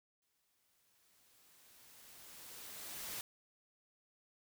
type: noise with exponential growth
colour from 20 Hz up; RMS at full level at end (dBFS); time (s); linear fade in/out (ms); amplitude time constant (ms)
white; -43; 0.22-3.21; 1; 650
effects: none